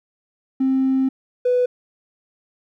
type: tone pair in turn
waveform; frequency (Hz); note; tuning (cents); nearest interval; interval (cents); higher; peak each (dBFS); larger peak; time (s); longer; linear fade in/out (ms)
triangle; 264.5 / 496; C4 / B4; +19 / +7; major seventh; 1088; second; -12 / -11; second; 0.6-1.09 / 1.45-1.66; first; 10
effects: tanh soft clip ceiling -12 dBFS